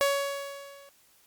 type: tone with level ramp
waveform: sawtooth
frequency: 560 Hz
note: C#5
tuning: 18 cents sharp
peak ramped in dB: -17 to -47 dBFS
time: 0.01-0.89 s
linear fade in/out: 0 ms
effects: white hiss -62 dBFS RMS until 1.26 s + Opus 48 kbps